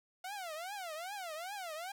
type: tone with vibrato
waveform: sawtooth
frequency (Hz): 714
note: F5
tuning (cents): +38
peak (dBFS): -37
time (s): 0.24-1.92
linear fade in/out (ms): 5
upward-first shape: triangle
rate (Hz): 2.5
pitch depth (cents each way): 300
effects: none